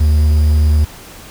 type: tone with quantisation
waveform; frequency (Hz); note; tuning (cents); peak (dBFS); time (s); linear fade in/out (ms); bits
triangle; 75.8; D#2; -45; -6; 0-0.85; 10; 6
effects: pink hiss -36 dBFS RMS until 1.3 s